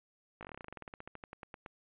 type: slowing click train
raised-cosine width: 0.5 ms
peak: -30 dBFS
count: 24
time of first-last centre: 0.41-1.662 s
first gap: 18 ms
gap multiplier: 1.09
effects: resampled to 8000 Hz